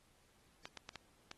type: clicks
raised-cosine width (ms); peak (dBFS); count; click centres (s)
0.2; -29; 5; 0.655 / 0.773 / 0.891 / 0.957 / 1.314
effects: pink hiss -71 dBFS RMS until 1.37 s + AAC 32 kbps